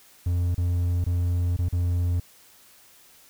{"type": "tone with dropouts", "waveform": "triangle", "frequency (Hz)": 87.7, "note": "F2", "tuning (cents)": 8, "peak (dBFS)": -19, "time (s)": [0.26, 2.2], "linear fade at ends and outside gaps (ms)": 5, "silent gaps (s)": [[0.547, 0.578], [1.043, 1.064], [1.566, 1.588], [1.687, 1.726]], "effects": ["white hiss -54 dBFS RMS until 3.29 s"]}